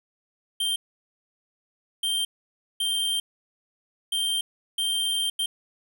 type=tone bursts at uneven times; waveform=square; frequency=3159 Hz; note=G7; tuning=13 cents sharp; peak=-24 dBFS; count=6; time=0.6-0.76 / 2.03-2.25 / 2.8-3.2 / 4.12-4.41 / 4.78-5.3 / 5.39-5.46 s; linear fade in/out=5 ms; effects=none